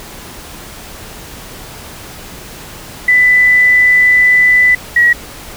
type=tone pair in turn; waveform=sine; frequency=1992 / 1913.8 Hz; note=B6 / A#6; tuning=+14 / +45 cents; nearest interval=minor second; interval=69 cents; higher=first; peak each=-5 dBFS; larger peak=neither; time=3.08-4.75 / 4.96-5.13 s; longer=first; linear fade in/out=5 ms; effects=pink hiss -31 dBFS RMS until 5.56 s